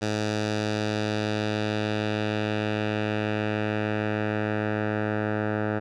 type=tone with low-pass filter sweep; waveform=10% pulse; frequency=106.5 Hz; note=G#2; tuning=44 cents sharp; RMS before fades=-27 dBFS; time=0.01-5.8 s; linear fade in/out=20 ms; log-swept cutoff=5800 to 1500 Hz; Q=1.4; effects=none